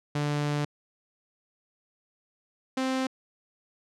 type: tone pair in turn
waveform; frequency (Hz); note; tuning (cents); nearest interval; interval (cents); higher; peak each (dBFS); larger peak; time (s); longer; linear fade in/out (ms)
sawtooth; 146.83 / 261.6; D3 / C4; 0 / 0; minor seventh; 1000; second; -22; neither; 0.15-0.65 / 2.77-3.07; first; 5
effects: low-pass 7000 Hz 12 dB/octave